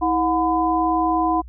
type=tone cluster; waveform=sine; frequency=323.2 / 727 / 1009 Hz; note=E4 / F#5 / B5; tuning=-34 / -31 / +37 cents; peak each=-21 dBFS; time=0.01-1.42 s; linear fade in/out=20 ms; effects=added 60 Hz sine -36 dBFS peak until 1.48 s